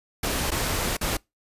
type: noise with dropouts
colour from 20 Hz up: pink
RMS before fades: -26 dBFS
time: 0.23-1.17 s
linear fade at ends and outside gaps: 5 ms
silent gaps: 0.506-0.516 / 0.969-1.011 s
effects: noise-tail reverb RT60 0.2 s tail -25 dB re dry + resampled to 32000 Hz